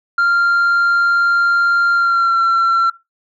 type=tone with pitch glide; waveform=sine; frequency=1391 to 1356.9 Hz; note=F6 to E6; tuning=-7 to +50 cents; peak=-8 dBFS; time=0.18-2.9 s; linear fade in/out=5 ms; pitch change=-43 cents; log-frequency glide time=1.94-2.39 s; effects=noise-tail reverb RT60 0.2 s tail -19 dB re dry + tanh soft clip ceiling -10 dBFS